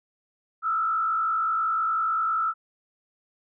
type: tone with frequency modulation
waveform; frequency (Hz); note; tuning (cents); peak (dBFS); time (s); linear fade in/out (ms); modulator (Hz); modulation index
sine; 1318.5; E6; 0; -22; 0.62-2.54; 50; 52.9; 0.84
effects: none